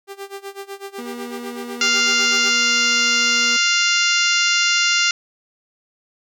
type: tone with tremolo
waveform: sawtooth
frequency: 395.3 Hz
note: G4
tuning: 15 cents sharp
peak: -24 dBFS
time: 0.07-2.53 s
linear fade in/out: 50 ms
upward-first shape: sine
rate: 8 Hz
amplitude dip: 90%
type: tone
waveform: 30% pulse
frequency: 240 Hz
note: B3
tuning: 49 cents flat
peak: -27 dBFS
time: 0.98-3.57 s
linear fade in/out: 10 ms
type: harmonic tone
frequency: 698.5 Hz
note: F5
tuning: in tune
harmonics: 2 / 3 / 4 / 5 / 6 / 7 / 8 / 9 / 10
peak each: -21 / -22 / -20 / -27 / -25 / -25 / -24 / -28 / -29 dBFS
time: 1.81-5.11 s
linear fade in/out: 2 ms
effects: none